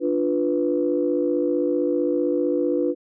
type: chord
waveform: sine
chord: B diminished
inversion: first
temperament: equal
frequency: 293.7 / 349.2 / 493.9 Hz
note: D4 / F4 / B4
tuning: 0 / 0 / 0 cents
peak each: -23 dBFS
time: 0-2.95 s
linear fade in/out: 50 ms
effects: tanh soft clip ceiling -9 dBFS